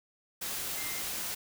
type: tone in noise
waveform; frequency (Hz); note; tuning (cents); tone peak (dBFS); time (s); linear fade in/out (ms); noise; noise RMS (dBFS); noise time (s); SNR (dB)
sine; 2093; C7; 0; -43; 0.77-1.01; 10; white; -36; 0.41-1.35; -10
effects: none